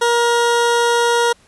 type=tone; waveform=20% pulse; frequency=473 Hz; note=A#4; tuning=25 cents sharp; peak=-8 dBFS; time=0.01-1.33 s; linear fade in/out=10 ms; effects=pink hiss -52 dBFS RMS until 1.47 s + resampled to 24000 Hz